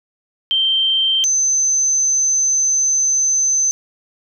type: tone pair in turn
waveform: sine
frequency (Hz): 3136 / 6157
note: G7 / G8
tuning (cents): 0 / -32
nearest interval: octave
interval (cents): 1168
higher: second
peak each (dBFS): -13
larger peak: neither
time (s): 0.51-1.24 / 1.24-3.71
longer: second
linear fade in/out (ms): 0
effects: none